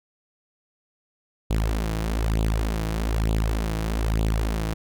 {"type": "tone with flanger", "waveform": "sawtooth", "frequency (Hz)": 54.4, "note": "A1", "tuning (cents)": -19, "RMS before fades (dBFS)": -24, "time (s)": [1.5, 4.74], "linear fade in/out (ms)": 10, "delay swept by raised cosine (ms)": [0.26, 6.26], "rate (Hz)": 1.1, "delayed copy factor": 0.7, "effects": []}